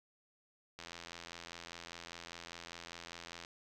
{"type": "click train", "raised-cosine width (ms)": 0.2, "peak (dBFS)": -29, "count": 227, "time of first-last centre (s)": [0.79, 3.449], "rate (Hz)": 85, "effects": []}